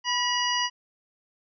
harmonic tone with a mistuned harmonic, 967 Hz, B5, 37 cents flat, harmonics 1 / 2 / 3 / 5 / 6, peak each -28 / -30 / -28 / -31 / -34 dBFS, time 0.04-0.7 s, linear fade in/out 50 ms, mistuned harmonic 1, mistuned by +37 cents, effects none

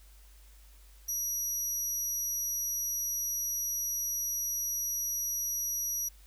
30% pulse tone, 5800 Hz, F#8, 35 cents flat, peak -27 dBFS, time 1.08-6.09 s, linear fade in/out 10 ms, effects added 50 Hz sine -53 dBFS peak until 6.26 s + white hiss -62 dBFS RMS until 6.26 s

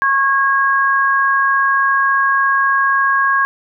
sine tone pair together, 1095.6 / 1639 Hz, C#6 / G#6, -21 / -23 cents, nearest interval perfect fifth, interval 698 cents, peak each -14 dBFS, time 0.02-3.45 s, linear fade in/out 0 ms, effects none

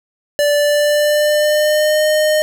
square tone with pitch glide, 584 to 613 Hz, D5 to D#5, -10 to -26 cents, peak -12 dBFS, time 0.39-2.42 s, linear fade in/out 0 ms, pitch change +84 cents, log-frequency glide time 0.55-2.04 s, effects none

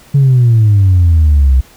sine exponential sweep, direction down, 142.8 to 63.1 Hz, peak -3 dBFS, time 0.14-1.61 s, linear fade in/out 10 ms, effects tanh soft clip ceiling -2 dBFS + pink hiss -42 dBFS RMS until 1.76 s

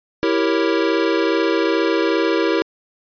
square chord, E diminished seventh, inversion none, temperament equal, 329.6 / 392 / 466.2 / 554.4 Hz, E4 / G4 / Bb4 / Db5, 0 / 0 / 0 / 0 cents, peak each -20 / -22 / -22 / -26 dBFS, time 0.23-2.62 s, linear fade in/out 0 ms, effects resampled to 11025 Hz

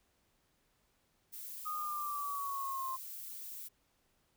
violet noise, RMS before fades -46 dBFS, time 1.32-3.69 s, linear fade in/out 20 ms
sine exponential sweep, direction down, 1244.5 to 1046.5 Hz, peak -36 dBFS, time 1.65-2.97 s, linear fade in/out 20 ms
effects pink hiss -75 dBFS RMS until 4.36 s

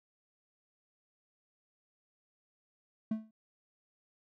triangle tone with exponential decay, 219.1 Hz, A3, 7 cents flat, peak -25 dBFS, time 3.11-3.31 s, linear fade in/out 5 ms, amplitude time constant 43 ms, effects none

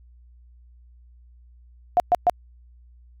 sine tone bursts, 711 Hz, F5, 31 cents sharp, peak -13 dBFS, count 3, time 1.97-2.297 s, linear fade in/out 0 ms, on 29 ms, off 120 ms, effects added 60 Hz sine -48 dBFS peak until 3.2 s

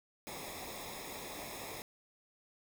pink noise with comb filter, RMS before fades -45 dBFS, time 0.27-1.82 s, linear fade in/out 0 ms, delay 0.67 ms, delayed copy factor -0.75, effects none

